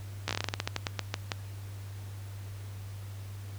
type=slowing click train; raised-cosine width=0.2 ms; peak=-12 dBFS; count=17; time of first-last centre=0.28-1.318 s; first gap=13 ms; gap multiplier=1.19; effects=added 99 Hz sine -39 dBFS peak until 3.58 s + pink hiss -53 dBFS RMS until 3.58 s